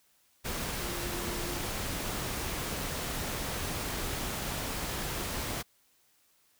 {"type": "tone in noise", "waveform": "sine", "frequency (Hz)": 349.2, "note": "F4", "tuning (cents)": 0, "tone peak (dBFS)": -40, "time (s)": [0.81, 1.6], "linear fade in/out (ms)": 20, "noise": "pink", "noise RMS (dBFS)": -35, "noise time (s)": [0.44, 5.63], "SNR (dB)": -8, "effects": ["white hiss -68 dBFS RMS until 6.59 s"]}